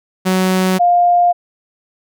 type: tone pair in turn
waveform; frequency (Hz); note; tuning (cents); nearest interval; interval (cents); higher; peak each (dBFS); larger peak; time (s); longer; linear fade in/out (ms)
sawtooth / sine; 186.4 / 703.8; F#3 / F5; +13 / +13; octave + major seventh; 2300; second; -8; neither; 0.25-0.79 / 0.79-1.33; neither; 20
effects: none